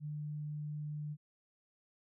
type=tone; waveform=sine; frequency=149.6 Hz; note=D3; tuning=32 cents sharp; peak=-38 dBFS; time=0-1.17 s; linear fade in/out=50 ms; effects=none